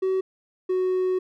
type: tone pair in turn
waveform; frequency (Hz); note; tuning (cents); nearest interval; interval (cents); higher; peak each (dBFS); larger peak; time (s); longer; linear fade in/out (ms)
triangle; 378.1 / 370.1; F#4 / F#4; +38 / 0; unison; 38; first; -18; neither; 0.02-0.21 / 0.69-1.19; second; 10
effects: tanh soft clip ceiling -14 dBFS